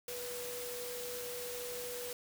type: tone in noise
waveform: sine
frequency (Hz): 489.2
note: B4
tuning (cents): -16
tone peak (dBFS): -42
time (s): 0.08-2.13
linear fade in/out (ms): 2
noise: white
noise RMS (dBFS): -44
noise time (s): 0.08-2.13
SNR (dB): -1
effects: none